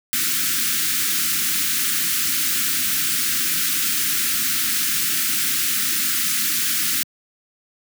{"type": "band-stop noise", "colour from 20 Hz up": "white", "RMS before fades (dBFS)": -21, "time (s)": [0.13, 7.03], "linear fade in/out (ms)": 0, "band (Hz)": [330, 1300], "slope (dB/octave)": 48, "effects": ["high-pass 150 Hz 12 dB/octave"]}